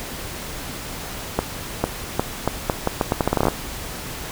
accelerating click train, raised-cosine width 1 ms, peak -3 dBFS, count 17, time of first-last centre 1.39-3.484 s, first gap 450 ms, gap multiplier 0.79, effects pink hiss -32 dBFS RMS until 4.31 s

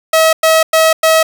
sawtooth tone bursts, 642 Hz, E5, 46 cents flat, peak -3 dBFS, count 4, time 0.13-1.23 s, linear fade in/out 5 ms, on 200 ms, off 100 ms, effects none

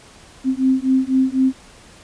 sine beating tone pair, 260.2 / 264.2 Hz, C4 / C4, -9 / +17 cents, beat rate 4 Hz, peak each -17 dBFS, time 0.44-1.53 s, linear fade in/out 50 ms, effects pink hiss -45 dBFS RMS until 2.03 s + resampled to 22050 Hz

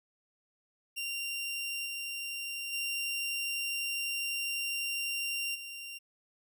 sawtooth tone with level steps, 2772 Hz, F7, 14 cents flat, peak -31 / -33 / -29 / -38 dBFS, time 0.96-5.99 s, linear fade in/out 20 ms, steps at 1.85 / 2.72 / 5.54 s, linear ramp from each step 20 ms, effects none

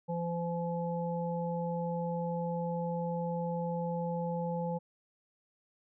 harmonic tone, 170.7 Hz, F3, 39 cents flat, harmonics 1 / 3 / 5, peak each -34 / -36 / -39 dBFS, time 0.08-4.79 s, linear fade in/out 20 ms, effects none

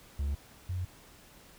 triangle / sine tone pair in turn, 70.7 / 90.96 Hz, C#2 / F#2, +35 / -29 cents, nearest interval major third, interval 436 cents, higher second, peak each -27 / -31 dBFS, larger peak first, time 0.19-0.35 / 0.69-0.85 s, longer neither, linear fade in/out 5 ms, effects pink hiss -56 dBFS RMS until 1.58 s

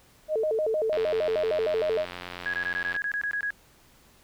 sine tone with vibrato, 523.3 Hz, C5, in tune, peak -23 dBFS, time 0.28-2.06 s, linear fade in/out 50 ms, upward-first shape square, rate 6.5 Hz, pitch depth 290 cents each way
click train, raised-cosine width 0.3 ms, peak -20 dBFS, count 182, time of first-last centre 0.93-2.964 s, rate 89 Hz
sine tone bursts, 1661.2 Hz, G#6, in tune, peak -26 dBFS, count 11, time 2.46-3.505 s, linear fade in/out 0 ms, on 75 ms, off 22 ms
effects pink hiss -58 dBFS RMS until 4.23 s

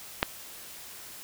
clicks, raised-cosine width 0.3 ms, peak -26 / -6 dBFS, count 2, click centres 0.226 / 0.229 s, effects white hiss -45 dBFS RMS until 1.23 s

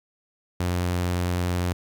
sawtooth tone, 88.9 Hz, F2, 31 cents sharp, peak -19 dBFS, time 0.6-1.73 s, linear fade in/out 5 ms, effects 10-bit

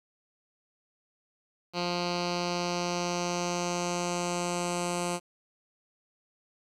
10% pulse tone with low-pass filter sweep, 175.6 Hz, F3, 10 cents sharp, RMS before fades -31 dBFS, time 1.73-5.2 s, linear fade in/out 50 ms, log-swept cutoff 4400 to 8700 Hz, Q 3, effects 10-bit

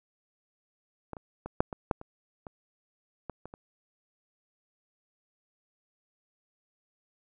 clicks, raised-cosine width 1 ms, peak -23 / -28 / -23 / -8 / -22 / -11 / -29 / -27 / -22 / -28 / -30 dBFS, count 11, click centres 1.133 / 1.168 / 1.46 / 1.605 / 1.728 / 1.912 / 2.014 / 2.468 / 3.297 / 3.456 / 3.539 s, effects none

